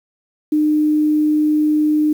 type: tone with quantisation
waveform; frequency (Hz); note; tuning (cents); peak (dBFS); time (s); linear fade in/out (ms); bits
sine; 303.6; D#4; -42; -12; 0.52-2.13; 5; 7
effects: none